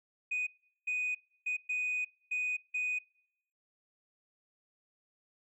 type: tone bursts at uneven times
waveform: sine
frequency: 2489 Hz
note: D#7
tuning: in tune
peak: -29 dBFS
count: 6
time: 0.31-0.47 / 0.87-1.15 / 1.46-1.57 / 1.69-2.05 / 2.31-2.57 / 2.74-2.99 s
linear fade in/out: 10 ms
effects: noise-tail reverb RT60 0.8 s tail -26 dB re dry + tanh soft clip ceiling -28 dBFS